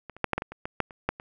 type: clicks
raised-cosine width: 0.5 ms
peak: -24 / -30 / -8 / -9 / -12 / -17 / -24 / -17 / -8 / -29 / -9 / -24 dBFS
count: 12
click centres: 0.097 / 0.166 / 0.243 / 0.333 / 0.38 / 0.421 / 0.52 / 0.655 / 0.803 / 0.908 / 1.09 / 1.199 s
effects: none